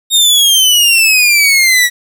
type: exponential sweep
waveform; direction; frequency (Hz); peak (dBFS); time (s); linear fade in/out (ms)
sawtooth; down; 3729 to 1918; -3; 0.1-1.9; 50
effects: 7-bit